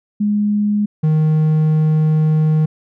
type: tone pair in turn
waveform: sine / triangle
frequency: 207.7 / 155.6 Hz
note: G#3 / D#3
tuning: 0 / 0 cents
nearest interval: perfect fourth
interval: 500 cents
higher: first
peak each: -13 / -9 dBFS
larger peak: second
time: 0.2-0.86 / 1.03-2.66 s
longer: second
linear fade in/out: 10 ms
effects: none